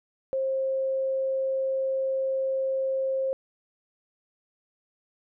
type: tone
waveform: sine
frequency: 532 Hz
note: C5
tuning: 29 cents sharp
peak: -24 dBFS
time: 0.33-3.33 s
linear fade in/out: 0 ms
effects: none